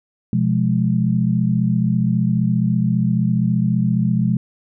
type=chord; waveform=sine; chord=F diminished; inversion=second; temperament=just; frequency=125.72 / 174.61 / 209.5 Hz; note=Cb3 / F3 / Ab3; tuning=+31 / 0 / +15 cents; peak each=-19 dBFS; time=0.33-4.37 s; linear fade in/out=2 ms; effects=none